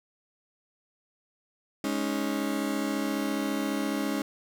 35% pulse chord, Ab suspended fourth, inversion none, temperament just, 207.7 / 276.9 / 311.5 Hz, Ab3 / Db4 / Eb4, 0 / -2 / +2 cents, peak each -31 / -29 / -31 dBFS, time 1.84-4.22 s, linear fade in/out 2 ms, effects 10-bit

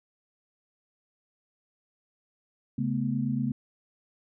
sine tone cluster, 136.8 / 217.8 / 246.4 Hz, C#3 / A3 / B3, -23 / -17 / -4 cents, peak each -30 dBFS, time 2.78-3.52 s, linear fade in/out 5 ms, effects none

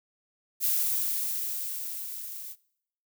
violet noise with level ramp, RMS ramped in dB -25 to -41 dBFS, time 0.6-2.56 s, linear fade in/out 50 ms, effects noise-tail reverb RT60 0.7 s tail -22 dB re dry

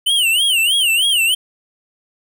square tone with vibrato, 2960 Hz, F#7, in tune, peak -13 dBFS, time 0.06-1.35 s, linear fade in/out 10 ms, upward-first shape sine, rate 3.2 Hz, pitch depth 190 cents each way, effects none

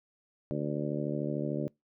harmonic tone, 73.42 Hz, D2, in tune, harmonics 2 / 3 / 4 / 5 / 6 / 7 / 8, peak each -35 / -37 / -36 / -38 / -43 / -42 / -39 dBFS, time 0.51-1.68 s, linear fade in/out 0 ms, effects noise-tail reverb RT60 0.2 s tail -26 dB re dry

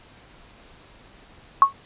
sine tone with exponential decay, 1100 Hz, C#6, 14 cents flat, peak -5 dBFS, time 1.62-1.73 s, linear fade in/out 1 ms, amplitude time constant 22 ms, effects pink hiss -50 dBFS RMS until 1.85 s + resampled to 8000 Hz

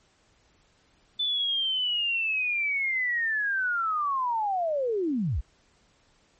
sine linear sweep, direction down, 3520 to 43 Hz, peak -24 dBFS, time 1.19-5.41 s, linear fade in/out 10 ms, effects pink hiss -64 dBFS RMS until 6.39 s + MP3 32 kbps

